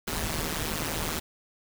pink noise with amplitude modulation, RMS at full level -27 dBFS, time 0.07-1.2 s, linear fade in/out 10 ms, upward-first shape sine, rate 156 Hz, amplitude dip 90%, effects none

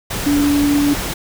sine tone in noise, 288.4 Hz, D4, 31 cents flat, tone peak -12 dBFS, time 0.26-0.94 s, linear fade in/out 10 ms, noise pink, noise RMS -23 dBFS, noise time 0.1-1.14 s, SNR +8 dB, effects none

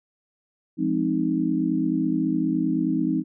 sine chord, F minor seventh, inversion none, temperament equal with one note detuned, 173.01 / 207.7 / 261.6 / 311.1 Hz, F3 / Ab3 / C4 / Eb4, -16 / 0 / 0 / 0 cents, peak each -28 / -29 / -25 / -24 dBFS, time 0.77-3.24 s, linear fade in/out 50 ms, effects none

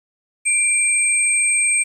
sine tone pair together, 2355 / 8392 Hz, D7 / C9, +4 / +4 cents, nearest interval octave + minor seventh, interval 2200 cents, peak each -19 / -16 dBFS, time 0.45-1.84 s, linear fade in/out 20 ms, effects 8-bit

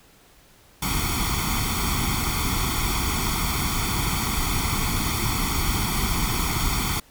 pink noise with comb filter, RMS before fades -24 dBFS, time 0.82-7 s, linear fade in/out 5 ms, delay 0.89 ms, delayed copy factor +0.95, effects pink hiss -54 dBFS RMS until 7.1 s

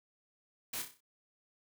white noise with echo, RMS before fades -39 dBFS, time 0.73-0.82 s, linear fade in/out 5 ms, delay 31 ms, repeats 6, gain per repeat -6 dB, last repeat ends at 1.006 s, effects none

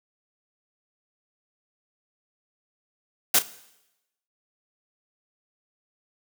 white noise with echo, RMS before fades -18 dBFS, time 3.34-3.39 s, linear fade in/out 5 ms, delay 34 ms, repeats 1, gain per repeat -14 dB, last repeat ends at 3.424 s, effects noise-tail reverb RT60 0.9 s tail -17 dB re dry + high-pass 150 Hz 12 dB/octave

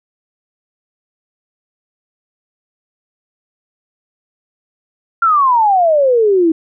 sine exponential sweep, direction down, 1396.9 to 315 Hz, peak -8 dBFS, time 5.22-6.52 s, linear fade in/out 5 ms, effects none

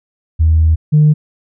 sine tone pair in turn, 79.9 / 151.27 Hz, D#2 / D#3, +47 / -48 cents, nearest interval major seventh, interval 1105 cents, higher second, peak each -6 / -4 dBFS, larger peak second, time 0.39-0.76 / 0.92-1.14 s, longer first, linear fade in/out 20 ms, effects tanh soft clip ceiling -2 dBFS

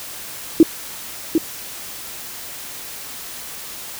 sine tone with echo, 323.6 Hz, E4, 32 cents flat, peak -4 dBFS, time 0.6-0.63 s, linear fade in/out 2 ms, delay 750 ms, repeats 1, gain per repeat -7 dB, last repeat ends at 1.38 s, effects white hiss -33 dBFS RMS until 3.99 s

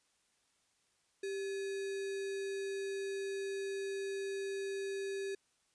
sine tone with sample-and-hold, 392 Hz, G4, in tune, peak -36 dBFS, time 1.23-5.35 s, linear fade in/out 5 ms, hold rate 2100 Hz, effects white hiss -75 dBFS RMS until 5.74 s + resampled to 22050 Hz

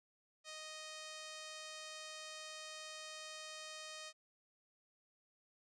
5% pulse tone, 622.3 Hz, D#5, in tune, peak -36 dBFS, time 0.44-4.13 s, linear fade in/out 50 ms, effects low-pass 9000 Hz 12 dB/octave

